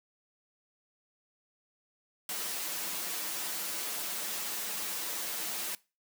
white noise with comb filter, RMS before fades -36 dBFS, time 2.29-5.75 s, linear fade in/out 2 ms, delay 7.6 ms, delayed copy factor -0.75, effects noise-tail reverb RT60 0.3 s tail -22 dB re dry + high-pass 200 Hz 12 dB/octave

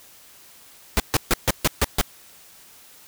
pink noise bursts, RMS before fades -18 dBFS, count 7, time 0.97-2.013 s, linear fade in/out 0 ms, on 29 ms, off 140 ms, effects white hiss -49 dBFS RMS until 3.07 s

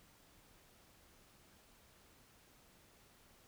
silence, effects pink hiss -66 dBFS RMS until 3.47 s

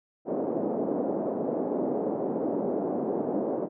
pink band-pass noise, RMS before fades -29 dBFS, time 0.25-3.69 s, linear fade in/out 50 ms, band 230 to 650 Hz, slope 24 dB/octave, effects none

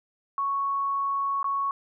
sine tone with dropouts, 1108.7 Hz, C#6, in tune, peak -24 dBFS, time 0.38-1.71 s, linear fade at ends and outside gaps 1 ms, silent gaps 1.429-1.443 s, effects none

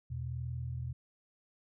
sine tone pair together, 82.29 / 123.47 Hz, E2 / B2, -2 / 0 cents, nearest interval perfect fifth, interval 702 cents, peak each -40 / -37 dBFS, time 0.1-0.93 s, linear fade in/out 10 ms, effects none

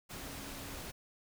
sine tone in noise, 277.2 Hz, C#4, in tune, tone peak -51 dBFS, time 0.17-0.77 s, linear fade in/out 20 ms, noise pink, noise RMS -45 dBFS, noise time 0.09-0.92 s, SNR -9 dB, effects none

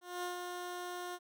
15% pulse tone with ADSR envelope, 356.4 Hz, F4, 35 cents sharp, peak -30 dBFS, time 0.01-1.19 s, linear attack 220 ms, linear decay 130 ms, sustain -4 dB, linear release 48 ms, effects none

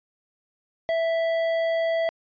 triangle tone with tanh clipping, 659.3 Hz, E5, in tune, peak -23 dBFS, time 0.89-2.09 s, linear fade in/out 0 ms, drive 15 dB, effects resampled to 11025 Hz

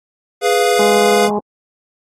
square chord, F diminished, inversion first, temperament equal, 415.3 / 493.9 / 698.5 Hz, Ab4 / Cb5 / F5, 0 / 0 / 0 cents, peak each -16 / -17 / -17 dBFS, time 0.41-1.3 s, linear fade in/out 50 ms
harmonic tone, 207.7 Hz, G#3, in tune, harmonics 1 / 2 / 3 / 4 / 5, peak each -20 / -19 / -26 / -22 / -28 dBFS, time 0.79-1.39 s, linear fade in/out 5 ms
effects AAC 32 kbps

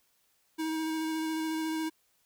square tone with vibrato, 317.8 Hz, D#4, 37 cents sharp, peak -31 dBFS, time 0.58-1.9 s, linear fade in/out 20 ms, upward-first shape square, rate 14 Hz, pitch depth 11 cents each way, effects white hiss -71 dBFS RMS until 2.25 s

